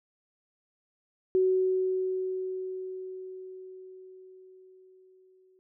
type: tone with exponential decay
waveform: sine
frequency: 373.7 Hz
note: F#4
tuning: 17 cents sharp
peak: -20 dBFS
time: 1.35-5.59 s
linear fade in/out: 0 ms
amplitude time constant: 920 ms
effects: none